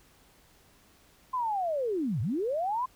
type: linear two-way sweep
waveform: sine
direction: down then up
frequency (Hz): 1046.5 to 95.4 to 1046.5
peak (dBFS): -27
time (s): 1.33-2.86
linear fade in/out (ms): 10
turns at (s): 2.21
effects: pink hiss -61 dBFS RMS until 2.95 s